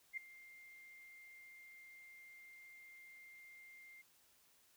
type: tone with ADSR envelope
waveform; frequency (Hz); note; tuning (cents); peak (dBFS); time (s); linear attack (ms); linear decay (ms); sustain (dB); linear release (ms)
sine; 2105; C7; +10; -38; 0.13-4.02; 43; 5; -18; 10
effects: white hiss -71 dBFS RMS until 4.76 s